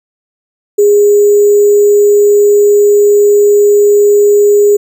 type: tone with sample-and-hold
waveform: sine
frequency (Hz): 411.2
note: G#4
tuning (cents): -17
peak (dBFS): -3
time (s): 0.78-4.77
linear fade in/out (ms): 10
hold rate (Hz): 7350
effects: none

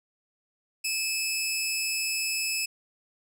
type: tone pair together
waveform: 15% pulse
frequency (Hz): 2427 / 2600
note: D#7 / E7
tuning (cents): -44 / -24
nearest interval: minor second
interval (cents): 120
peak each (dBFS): -31 / -20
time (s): 0.84-2.66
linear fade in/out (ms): 10
effects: none

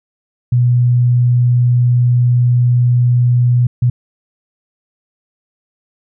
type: tone bursts at uneven times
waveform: sine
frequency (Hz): 122.5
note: B2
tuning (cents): -14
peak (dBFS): -8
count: 2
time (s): 0.52-3.67 / 3.82-3.9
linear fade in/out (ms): 5
effects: none

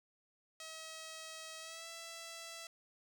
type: tone with pitch glide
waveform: 5% pulse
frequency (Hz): 640 to 664.5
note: D#5 to E5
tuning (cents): +49 to +14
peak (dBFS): -35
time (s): 0.6-2.67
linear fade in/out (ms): 2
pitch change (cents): +65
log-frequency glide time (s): 1.59-1.88
effects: 12-bit

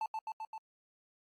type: tone with echo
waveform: triangle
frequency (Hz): 880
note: A5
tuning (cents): 0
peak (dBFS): -31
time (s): 0.01-0.06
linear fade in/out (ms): 2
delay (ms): 130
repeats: 4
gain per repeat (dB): -2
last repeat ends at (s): 0.58
effects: AAC 64 kbps

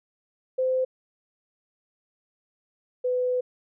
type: tone pair in turn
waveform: sine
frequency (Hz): 516 / 500.7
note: C5 / B4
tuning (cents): -24 / +24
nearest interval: minor second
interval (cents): 52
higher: first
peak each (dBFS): -21 / -22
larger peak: first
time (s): 0.58-0.85 / 3.04-3.41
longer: second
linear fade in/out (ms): 10
effects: none

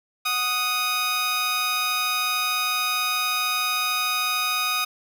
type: tone pair together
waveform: 15% pulse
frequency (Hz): 740 / 1244.5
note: F#5 / D#6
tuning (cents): 0 / 0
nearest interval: major sixth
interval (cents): 900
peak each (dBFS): -27 / -16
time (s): 0.25-4.85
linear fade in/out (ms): 10
effects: none

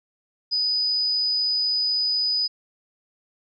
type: tone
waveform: sine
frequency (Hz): 4978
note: D#8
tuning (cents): 0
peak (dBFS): -20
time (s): 0.51-2.48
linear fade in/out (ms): 20
effects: none

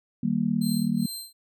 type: chord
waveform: sine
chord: Eb major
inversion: none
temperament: just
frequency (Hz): 155.56 / 194.45 / 233.3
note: Eb3 / G3 / Bb3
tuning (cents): 0 / -14 / +2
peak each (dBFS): -30 / -26 / -25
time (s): 0.23-1.06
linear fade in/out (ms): 5
type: tone with tremolo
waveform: 20% pulse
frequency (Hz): 4135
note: C8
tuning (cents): -21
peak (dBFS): -27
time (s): 0.61-1.33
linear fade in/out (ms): 10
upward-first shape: sine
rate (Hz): 2.4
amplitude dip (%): 95
effects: none

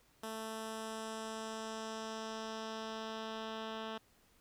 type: tone with low-pass filter sweep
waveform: 10% pulse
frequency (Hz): 221.2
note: A3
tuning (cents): +9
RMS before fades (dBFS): -43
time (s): 0.23-3.98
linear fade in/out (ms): 5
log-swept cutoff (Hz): 12000 to 3300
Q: 1.5
effects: pink hiss -69 dBFS RMS until 4.4 s

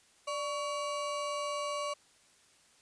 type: ring-modulated tone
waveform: square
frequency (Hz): 855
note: A5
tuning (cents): -50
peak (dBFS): -31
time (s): 0.27-1.94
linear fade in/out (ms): 10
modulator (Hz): 266
effects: white hiss -64 dBFS RMS until 2.81 s + resampled to 22050 Hz

